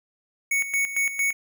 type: tone with tremolo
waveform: square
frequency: 2222 Hz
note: C#7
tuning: 4 cents sharp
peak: -21 dBFS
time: 0.51-1.33 s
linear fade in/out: 5 ms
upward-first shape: square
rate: 4.4 Hz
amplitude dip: 70%
effects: none